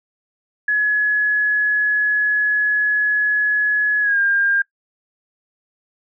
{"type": "tone with pitch glide", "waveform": "sine", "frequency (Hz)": [1693, 1605.4], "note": ["G#6", "G6"], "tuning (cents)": [33, 41], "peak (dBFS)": -14, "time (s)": [0.68, 4.62], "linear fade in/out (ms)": 5, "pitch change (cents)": -92, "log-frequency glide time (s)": [4.01, 4.19], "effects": ["noise-tail reverb RT60 0.1 s tail -21 dB re dry"]}